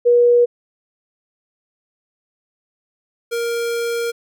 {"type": "tone pair in turn", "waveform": ["sine", "square"], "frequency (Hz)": [481.5, 468.1], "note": ["B4", "A#4"], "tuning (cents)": [-44, 7], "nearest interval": "unison", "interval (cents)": 49, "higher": "first", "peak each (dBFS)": [-9, -20], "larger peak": "first", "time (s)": [[0.05, 0.46], [3.31, 4.12]], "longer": "second", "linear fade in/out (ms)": 20, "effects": []}